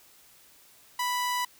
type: tone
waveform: sawtooth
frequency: 987.8 Hz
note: B5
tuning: in tune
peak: -23 dBFS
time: 0.99-1.45 s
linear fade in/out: 5 ms
effects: white hiss -57 dBFS RMS until 1.59 s